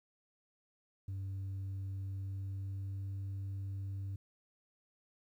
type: tone with pitch glide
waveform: sine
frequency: 96.8 to 97.64 Hz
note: G2 to G2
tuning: -21 to -6 cents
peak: -35 dBFS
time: 1.08-4.16 s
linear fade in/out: 5 ms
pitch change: +15 cents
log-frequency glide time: 1.99-3.15 s
effects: tanh soft clip ceiling -37 dBFS + 12-bit